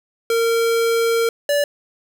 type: tone pair in turn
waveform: square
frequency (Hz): 460 / 578.4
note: A#4 / D5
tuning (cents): -23 / -27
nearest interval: major third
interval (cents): 396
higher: second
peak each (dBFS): -16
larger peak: neither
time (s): 0.3-1.29 / 1.49-1.64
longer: first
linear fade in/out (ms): 2
effects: none